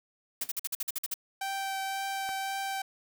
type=noise bursts; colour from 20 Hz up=blue; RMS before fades=-32 dBFS; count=10; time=0.41-1.141 s; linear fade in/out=5 ms; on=29 ms; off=49 ms
type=noise with exponential decay; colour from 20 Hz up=white; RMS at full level=-33 dBFS; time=0.41-0.52 s; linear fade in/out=5 ms; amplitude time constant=23 ms
type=tone with vibrato; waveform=sawtooth; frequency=778 Hz; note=G5; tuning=13 cents flat; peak=-28 dBFS; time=1.41-2.82 s; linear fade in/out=5 ms; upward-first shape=triangle; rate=1.9 Hz; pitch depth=11 cents each way
type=click; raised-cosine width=0.5 ms; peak=-27 dBFS; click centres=2.291 s
effects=none